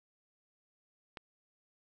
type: click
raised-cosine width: 0.3 ms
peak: -27 dBFS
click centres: 1.172 s
effects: none